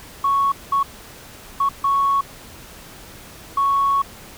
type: tone bursts at uneven times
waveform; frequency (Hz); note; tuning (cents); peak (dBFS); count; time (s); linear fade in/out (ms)
sine; 1108.7; C#6; 0; -14; 5; 0.24-0.52 / 0.72-0.83 / 1.6-1.69 / 1.84-2.21 / 3.57-4.02; 5
effects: tanh soft clip ceiling -10 dBFS + pink hiss -41 dBFS RMS until 4.37 s